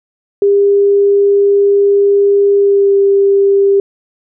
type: tone with pitch glide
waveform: sine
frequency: 401.7 to 396.6 Hz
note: G4 to G4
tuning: +42 to +20 cents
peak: -6 dBFS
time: 0.42-3.8 s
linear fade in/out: 2 ms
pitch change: -22 cents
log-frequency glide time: 2.57-2.95 s
effects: none